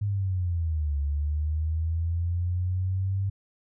sine linear two-way sweep, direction down then up, 103.83 to 70.6 to 98.4 Hz, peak -24 dBFS, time 0.01-3.3 s, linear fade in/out 10 ms, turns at 0.98 s, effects none

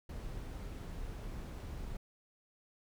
brown noise, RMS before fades -43 dBFS, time 0.09-1.97 s, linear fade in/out 5 ms, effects none

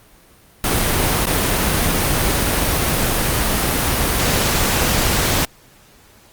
pink noise with dropouts, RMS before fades -17 dBFS, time 0.64-5.45 s, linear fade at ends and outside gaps 2 ms, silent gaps 1.257-1.268 s, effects pink hiss -49 dBFS RMS until 6.32 s + Opus 32 kbps

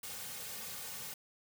white noise with comb filter, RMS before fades -44 dBFS, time 0.03-1.14 s, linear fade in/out 5 ms, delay 3 ms, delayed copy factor -0.9, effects none

